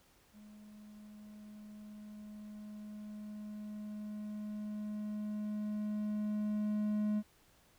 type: tone with level ramp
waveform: triangle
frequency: 210.6 Hz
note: G#3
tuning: 24 cents sharp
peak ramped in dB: -51 to -28 dBFS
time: 0.32-7.23 s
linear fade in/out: 50 ms
effects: pink hiss -67 dBFS RMS until 7.78 s